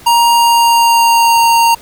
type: tone with pitch glide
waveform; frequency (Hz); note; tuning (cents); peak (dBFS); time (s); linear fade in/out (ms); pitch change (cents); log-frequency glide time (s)
square; 938 to 925.6; A#5 to A#5; +11 to -13; -7; 0.06-1.75; 10; -24; 0.34-1.4
effects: pink hiss -38 dBFS RMS until 1.81 s